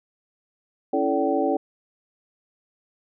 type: tone cluster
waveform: sine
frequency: 278.8 / 331.4 / 436.8 / 575 / 767 Hz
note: C#4 / E4 / A4 / D5 / G5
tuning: +10 / +9 / -13 / -37 / -38 cents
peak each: -26 dBFS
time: 0.93-1.57 s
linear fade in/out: 5 ms
effects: none